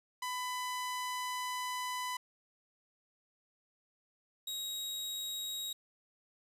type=tone pair in turn; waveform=sawtooth; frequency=1000 / 3801 Hz; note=B5 / A#7; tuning=+21 / +33 cents; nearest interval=octave + major seventh; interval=2312 cents; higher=second; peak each=-32 / -34 dBFS; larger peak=first; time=0.22-2.17 / 4.47-5.73 s; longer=first; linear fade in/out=5 ms; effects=resampled to 32000 Hz + 10-bit